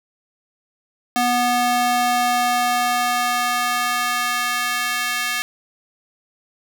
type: tone with high-pass filter sweep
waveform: square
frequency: 244.5 Hz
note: B3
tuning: 17 cents flat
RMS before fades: -20 dBFS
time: 1.16-5.42 s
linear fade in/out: 0 ms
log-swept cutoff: 490 to 1800 Hz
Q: 1.4
effects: none